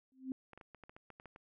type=tone with exponential growth; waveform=sine; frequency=261.6 Hz; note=C4; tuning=in tune; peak=-33 dBFS; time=0.12-0.32 s; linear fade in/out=1 ms; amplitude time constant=43 ms
type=clicks; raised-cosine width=0.5 ms; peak=-38 dBFS; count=11; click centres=0.533 / 0.576 / 0.612 / 0.747 / 0.837 / 0.895 / 0.965 / 1.103 / 1.199 / 1.257 / 1.361 s
effects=none